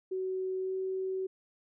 sine tone with pitch glide, 375.2 to 378.2 Hz, F#4 to F#4, +24 to +38 cents, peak -31 dBFS, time 0.11-1.27 s, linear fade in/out 10 ms, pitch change +14 cents, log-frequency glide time 0.59-0.74 s, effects none

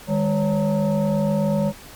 sine tone with frequency modulation, 203.6 Hz, G#3, 34 cents flat, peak -17 dBFS, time 0.07-1.73 s, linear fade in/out 50 ms, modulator 359 Hz, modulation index 1.2, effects pink hiss -42 dBFS RMS until 1.95 s + MP3 96 kbps

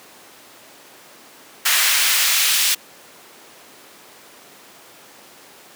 pink noise with high-pass filter sweep, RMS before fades -17 dBFS, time 1.65-2.75 s, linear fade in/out 10 ms, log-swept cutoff 1700 to 2800 Hz, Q 0.92, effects pink hiss -44 dBFS RMS until 5.75 s + high-pass 300 Hz 12 dB/octave

